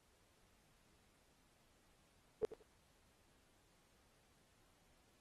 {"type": "tone with echo", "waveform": "sine", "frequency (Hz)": 440, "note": "A4", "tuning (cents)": 0, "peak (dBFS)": -31, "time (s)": [2.43, 2.45], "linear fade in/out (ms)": 0, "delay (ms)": 87, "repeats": 2, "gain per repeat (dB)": -14, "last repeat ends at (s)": 2.624, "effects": ["pink hiss -74 dBFS RMS until 5.2 s", "AAC 32 kbps"]}